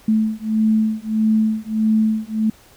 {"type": "beating tone pair", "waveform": "sine", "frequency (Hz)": [217.5, 219.1], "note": ["A3", "A3"], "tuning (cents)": [-20, -7], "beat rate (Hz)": 1.6, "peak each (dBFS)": -18, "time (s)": [0.08, 2.5], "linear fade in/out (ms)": 5, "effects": ["pink hiss -49 dBFS RMS until 2.76 s"]}